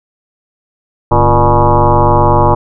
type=tone with frequency modulation; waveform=sine; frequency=472.3 Hz; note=A#4; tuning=23 cents sharp; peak=-5 dBFS; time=1.11-2.55 s; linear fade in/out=10 ms; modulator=124 Hz; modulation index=4.8; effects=none